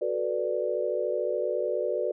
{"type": "chord", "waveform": "sine", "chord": "B minor seventh", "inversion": "second", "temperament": "equal", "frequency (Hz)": [370, 440, 493.9, 587.3], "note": ["F#4", "A4", "B4", "D5"], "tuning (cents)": [0, 0, 0, 0], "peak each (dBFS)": [-32, -33, -30, -30], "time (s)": [0.01, 2.12], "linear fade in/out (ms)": 10, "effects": []}